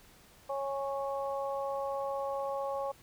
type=harmonic tone; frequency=275.7 Hz; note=C#4; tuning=9 cents flat; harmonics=2 / 3 / 4; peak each=-34 / -38 / -40 dBFS; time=0.49-2.92 s; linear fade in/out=10 ms; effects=pink hiss -59 dBFS RMS until 3.02 s